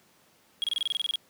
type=tone bursts; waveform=triangle; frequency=3291 Hz; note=G#7; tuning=16 cents flat; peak=-23 dBFS; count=12; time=0.62-1.157 s; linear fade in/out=0 ms; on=20 ms; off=27 ms; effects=pink hiss -62 dBFS RMS until 1.29 s + high-pass 150 Hz 12 dB/octave